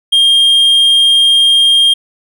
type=tone; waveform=triangle; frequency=3216 Hz; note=G7; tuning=44 cents sharp; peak=-4 dBFS; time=0.12-1.94 s; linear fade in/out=10 ms; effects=none